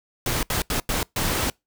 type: noise bursts at uneven times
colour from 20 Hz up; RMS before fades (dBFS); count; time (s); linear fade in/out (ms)
pink; -24; 5; 0.26-0.43 / 0.5-0.62 / 0.7-0.8 / 0.89-1.03 / 1.16-1.5; 2
effects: noise-tail reverb RT60 0.2 s tail -26 dB re dry